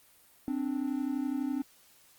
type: tone pair together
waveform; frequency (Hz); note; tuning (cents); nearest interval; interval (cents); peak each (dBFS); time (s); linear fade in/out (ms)
triangle; 261.7 / 293.7; C4 / D4; 0 / 0; major second; 200; -30 / -31; 0.48-1.62; 0
effects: white hiss -61 dBFS RMS until 2.18 s + Opus 32 kbps